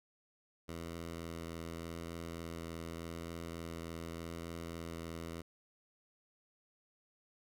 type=tone with vibrato; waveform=10% pulse; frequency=83.4 Hz; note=E2; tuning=21 cents sharp; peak=-34 dBFS; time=0.68-5.42 s; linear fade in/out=10 ms; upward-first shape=triangle; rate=0.85 Hz; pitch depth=11 cents each way; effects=none